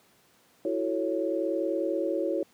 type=chord; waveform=sine; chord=F# minor seventh; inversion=third; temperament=equal; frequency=329.6 / 370 / 440 / 554.4 Hz; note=E4 / F#4 / A4 / C#5; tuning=0 / 0 / 0 / 0 cents; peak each=-30 / -32 / -34 / -30 dBFS; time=0.65-2.43 s; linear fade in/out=2 ms; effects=pink hiss -62 dBFS RMS until 2.53 s + high-pass 150 Hz 12 dB/octave